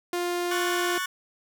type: tone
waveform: sawtooth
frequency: 351.6 Hz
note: F4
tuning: 12 cents sharp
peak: -22 dBFS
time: 0.13-0.98 s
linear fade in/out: 2 ms
type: chord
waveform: sawtooth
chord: F# minor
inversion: second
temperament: just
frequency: 1110 / 1480 / 1776 Hz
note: C#6 / F#6 / A6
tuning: +2 / 0 / +16 cents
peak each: -28 / -27 / -31 dBFS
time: 0.51-1.06 s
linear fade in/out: 5 ms
effects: none